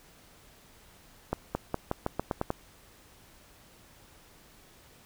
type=accelerating click train; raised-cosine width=1 ms; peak=-14 dBFS; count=9; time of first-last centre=1.33-2.504 s; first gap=220 ms; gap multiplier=0.88; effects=pink hiss -57 dBFS RMS until 5.05 s